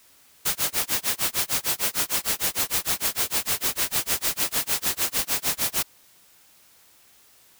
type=noise with tremolo; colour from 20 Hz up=white; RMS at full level=-22 dBFS; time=0.45-5.83 s; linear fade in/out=10 ms; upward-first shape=sine; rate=6.6 Hz; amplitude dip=100%; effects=white hiss -56 dBFS RMS until 7.59 s